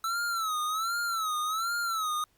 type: tone with vibrato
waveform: square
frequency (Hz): 1314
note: E6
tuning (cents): -6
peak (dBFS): -29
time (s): 0.04-2.24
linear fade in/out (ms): 2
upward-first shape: sine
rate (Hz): 1.3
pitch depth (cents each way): 120
effects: pink hiss -69 dBFS RMS until 2.37 s + Opus 48 kbps